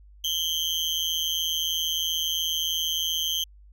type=tone with amplitude modulation; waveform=35% pulse; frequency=3136 Hz; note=G7; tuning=in tune; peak=-19 dBFS; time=0.24-3.44 s; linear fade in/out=5 ms; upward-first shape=sine; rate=163 Hz; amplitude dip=90%; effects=added 50 Hz sine -48 dBFS peak until 3.72 s